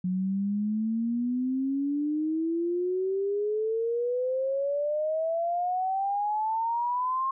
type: exponential sweep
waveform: sine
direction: up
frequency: 180.8 to 1075 Hz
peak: -25 dBFS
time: 0.04-7.31 s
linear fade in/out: 5 ms
effects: none